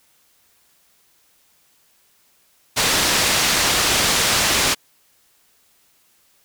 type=low-pass noise; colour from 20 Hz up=white; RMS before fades=-18 dBFS; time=2.76-4.75 s; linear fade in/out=20 ms; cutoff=6300 Hz; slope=12 dB/octave; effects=white hiss -59 dBFS RMS until 6.44 s